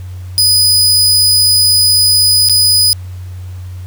sawtooth tone with dropouts, 4978 Hz, D#8, in tune, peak -4 dBFS, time 0.38-2.93 s, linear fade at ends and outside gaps 0 ms, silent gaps 2.487-2.496 s, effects added 91 Hz sine -23 dBFS peak until 3.86 s + pink hiss -44 dBFS RMS until 3.86 s

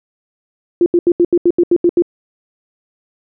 sine tone bursts, 347.4 Hz, F4, 9 cents flat, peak -7 dBFS, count 10, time 0.81-2.022 s, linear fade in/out 2 ms, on 51 ms, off 78 ms, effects none

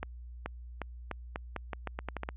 accelerating click train, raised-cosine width 0.5 ms, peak -20 dBFS, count 13, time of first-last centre 0.03-2.289 s, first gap 430 ms, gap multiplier 0.83, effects added 60 Hz sine -43 dBFS peak until 2.36 s + resampled to 8000 Hz

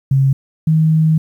sine tone pair in turn, 135.5 / 158.2 Hz, C#3 / D#3, -39 / +29 cents, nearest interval minor third, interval 268 cents, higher second, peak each -9 dBFS, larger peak neither, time 0.11-0.33 / 0.67-1.18 s, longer second, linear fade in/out 5 ms, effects 8-bit

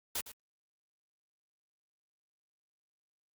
white noise with echo, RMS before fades -35 dBFS, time 0.15-0.21 s, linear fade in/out 5 ms, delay 110 ms, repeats 1, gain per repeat -13 dB, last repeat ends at 0.32 s, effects Opus 48 kbps

